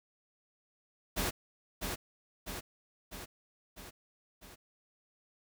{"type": "noise with echo", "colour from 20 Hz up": "pink", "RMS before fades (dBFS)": -33, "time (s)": [1.16, 1.31], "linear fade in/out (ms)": 20, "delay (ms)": 650, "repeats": 5, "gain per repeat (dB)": -4, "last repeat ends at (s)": 4.56, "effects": []}